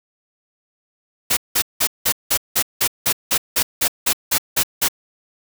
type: noise bursts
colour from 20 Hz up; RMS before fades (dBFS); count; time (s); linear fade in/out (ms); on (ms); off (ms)
white; -17; 15; 1.3-4.885; 10; 71; 180
effects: none